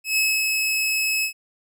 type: tone with ADSR envelope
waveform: sawtooth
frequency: 2581 Hz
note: E7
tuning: 37 cents flat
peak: -14 dBFS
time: 0.04-1.33 s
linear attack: 130 ms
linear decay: 250 ms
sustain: -3 dB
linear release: 94 ms
effects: none